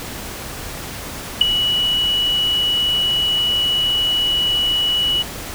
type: tone with ADSR envelope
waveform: sine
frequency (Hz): 2937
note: F#7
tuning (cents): -13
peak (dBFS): -3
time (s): 1.41-5.23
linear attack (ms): 5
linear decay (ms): 9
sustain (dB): -12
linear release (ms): 16
effects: tanh soft clip ceiling 0 dBFS + pink hiss -30 dBFS RMS until 5.54 s